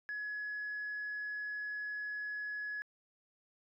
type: tone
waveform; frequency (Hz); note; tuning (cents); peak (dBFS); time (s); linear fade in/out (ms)
sine; 1689; G#6; +29; -36; 0.09-2.82; 0
effects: tanh soft clip ceiling -34 dBFS